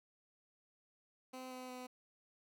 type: tone with pitch steps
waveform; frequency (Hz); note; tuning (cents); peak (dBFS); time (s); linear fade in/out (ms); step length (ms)
15% pulse; 257.2 / 254.7 / 252.2; C4 / C4 / B3; -30 / -46 / +36; -40; 1.33-1.87; 10; 180
effects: none